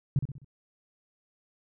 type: tone with echo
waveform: sine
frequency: 137.2 Hz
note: C#3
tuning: 17 cents flat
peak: -20 dBFS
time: 0.16-0.19 s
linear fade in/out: 2 ms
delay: 64 ms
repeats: 4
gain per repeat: -7 dB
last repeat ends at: 0.446 s
effects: none